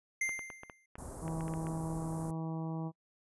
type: tone with exponential decay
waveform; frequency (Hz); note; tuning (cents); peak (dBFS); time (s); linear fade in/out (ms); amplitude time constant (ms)
square; 2093; C7; 0; -30; 0.21-0.86; 5; 140
type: clicks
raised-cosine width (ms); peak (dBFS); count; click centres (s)
0.5; -30; 11; 0.292 / 0.392 / 0.502 / 0.634 / 0.698 / 0.955 / 1.28 / 1.408 / 1.481 / 1.538 / 1.669
type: band-stop noise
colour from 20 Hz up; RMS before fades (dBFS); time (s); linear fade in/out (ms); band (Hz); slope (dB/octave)
pink; -45; 0.98-2.31; 5; 1100 to 8200; 24
type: harmonic tone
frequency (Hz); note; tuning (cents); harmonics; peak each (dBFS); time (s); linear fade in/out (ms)
161.6; E3; -34; 1 / 2 / 3 / 4 / 5 / 6 / 7; -36 / -42 / -50 / -50 / -49 / -51 / -55; 1.21-2.92; 50
effects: noise-tail reverb RT60 0.1 s tail -26 dB re dry + resampled to 24000 Hz